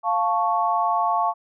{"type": "chord", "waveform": "sine", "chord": "F augmented", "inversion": "none", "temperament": "equal", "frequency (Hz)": [698.5, 880, 1108.7], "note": ["F5", "A5", "C#6"], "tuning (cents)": [0, 0, 0], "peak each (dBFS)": -23, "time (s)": [0.03, 1.34], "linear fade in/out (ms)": 50, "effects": []}